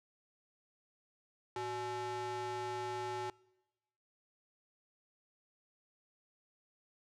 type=ring-modulated tone; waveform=square; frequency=240.6 Hz; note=B3; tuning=45 cents flat; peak=-35 dBFS; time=1.56-3.3 s; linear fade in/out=2 ms; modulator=612 Hz; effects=noise-tail reverb RT60 1.0 s tail -24 dB re dry + low-pass 7000 Hz 12 dB/octave